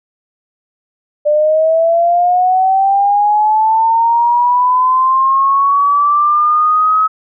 sine linear sweep, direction up, 591 to 1283 Hz, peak -8 dBFS, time 1.25-7.08 s, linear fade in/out 20 ms, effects none

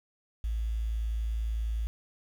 sine tone with quantisation, 55.4 Hz, A1, 13 cents sharp, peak -28 dBFS, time 0.44-1.87 s, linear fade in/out 0 ms, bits 9, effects none

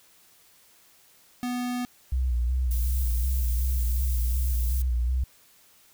square tone, 246.5 Hz, B3, 3 cents flat, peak -28 dBFS, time 1.43-1.85 s, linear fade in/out 0 ms
sine tone with vibrato, 61.74 Hz, B1, in tune, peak -22 dBFS, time 2.12-5.24 s, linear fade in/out 5 ms, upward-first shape square, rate 2.7 Hz, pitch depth 57 cents each way
violet noise, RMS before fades -37 dBFS, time 2.71-4.82 s, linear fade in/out 2 ms
effects white hiss -58 dBFS RMS until 5.93 s

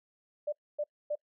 sine tone bursts, 593 Hz, D5, 17 cents sharp, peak -29 dBFS, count 3, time 0.47-1.155 s, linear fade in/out 10 ms, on 55 ms, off 260 ms, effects noise-tail reverb RT60 0.1 s tail -26 dB re dry

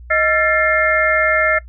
sine tone cluster, 626 / 1358 / 1762 / 2122 Hz, D#5 / F6 / A6 / C7, +10 / -49 / +2 / +24 cents, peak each -18 dBFS, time 0.1-1.59 s, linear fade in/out 10 ms, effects noise-tail reverb RT60 0.1 s tail -18 dB re dry + added 60 Hz sine -34 dBFS peak until 1.68 s

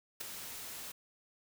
white noise with ADSR envelope, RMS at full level -37 dBFS, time 0.2-0.92 s, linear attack 11 ms, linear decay 8 ms, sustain -8 dB, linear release 9 ms, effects none

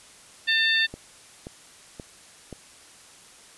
harmonic tone, 897 Hz, A5, 33 cents sharp, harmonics 2 / 3 / 4 / 5, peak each -22 / -28 / -24 / -31 dBFS, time 0.47-0.87 s, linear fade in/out 20 ms
click train, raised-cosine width 2 ms, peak -23 dBFS, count 4, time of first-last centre 0.94-2.527 s, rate 1.89 Hz
effects white hiss -50 dBFS RMS until 3.57 s + resampled to 24000 Hz

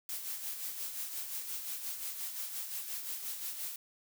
blue noise with tremolo, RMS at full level -38 dBFS, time 0.09-3.76 s, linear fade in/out 2 ms, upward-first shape sine, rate 5.7 Hz, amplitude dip 50%, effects none

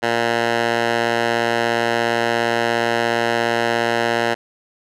10% pulse tone with band-pass filter, 117.1 Hz, A#2, 8 cents sharp, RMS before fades -19 dBFS, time 0.02-4.35 s, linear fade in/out 20 ms, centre 1400 Hz, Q 0.65, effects none

